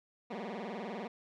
15% pulse tone with vibrato, 212.9 Hz, G#3, 43 cents sharp, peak -32 dBFS, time 0.3-1.08 s, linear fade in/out 10 ms, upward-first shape sine, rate 20 Hz, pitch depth 250 cents each way, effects low-pass 3000 Hz 12 dB/octave

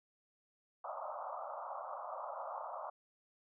pink band-pass noise, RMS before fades -44 dBFS, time 0.84-2.9 s, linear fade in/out 5 ms, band 560 to 1300 Hz, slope 96 dB/octave, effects none

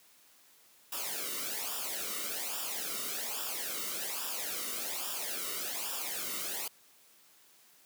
white noise with flanger, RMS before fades -37 dBFS, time 0.92-6.68 s, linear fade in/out 5 ms, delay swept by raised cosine 0.47 to 1.22 ms, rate 1.2 Hz, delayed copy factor -0.75, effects white hiss -62 dBFS RMS until 7.85 s + high-pass 150 Hz 12 dB/octave

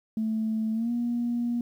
sine tone with pitch glide, 220 to 238.5 Hz, A3 to A#3, 0 to +40 cents, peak -24 dBFS, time 0.17-1.61 s, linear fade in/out 2 ms, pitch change +140 cents, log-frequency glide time 0.73-0.91 s, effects tanh soft clip ceiling -20 dBFS + 10-bit

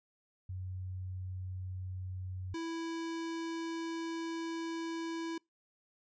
sine / square tone pair in turn, 92.6 / 330 Hz, F#2 / E4, +2 / +2 cents, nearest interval octave + minor seventh, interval 2200 cents, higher second, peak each -38 / -37 dBFS, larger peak second, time 0.49-2.54 / 2.54-5.38 s, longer second, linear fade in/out 5 ms, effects noise-tail reverb RT60 0.2 s tail -26 dB re dry + resampled to 16000 Hz

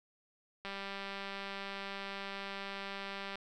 click train, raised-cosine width 0.3 ms, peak -26 dBFS, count 534, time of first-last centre 0.65-3.356 s, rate 197 Hz, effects none

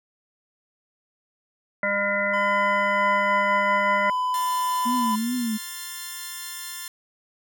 harmonic tone, 201.8 Hz, G#3, 49 cents flat, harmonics 1 / 3 / 5 / 7 / 9 / 10, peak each -33 / -26 / -33 / -28 / -34 / -25 dBFS, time 1.83-4.1 s, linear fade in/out 2 ms
triangle tone with pitch glide, 1010 to 1003.6 Hz, B5 to B5, +39 to +28 cents, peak -20 dBFS, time 2.33-5.16 s, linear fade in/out 10 ms, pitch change -11 cents, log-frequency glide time 2.48-3.45 s
5% pulse chord, F major, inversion second, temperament equal, 1046.5 / 1396.9 / 1760 Hz, C6 / F6 / A6, 0 / 0 / 0 cents, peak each -27 / -30 / -24 dBFS, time 4.34-6.88 s, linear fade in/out 2 ms
sine tone with vibrato, 233.1 Hz, A#3, in tune, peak -23 dBFS, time 4.85-5.58 s, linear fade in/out 20 ms, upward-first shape triangle, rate 2.5 Hz, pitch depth 150 cents each way
effects none

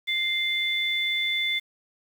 sine tone pair together, 2091 / 3502 Hz, C7 / A7, -2 / -9 cents, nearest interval major sixth, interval 893 cents, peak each -26 dBFS, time 0.07-1.6 s, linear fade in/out 20 ms, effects 8-bit

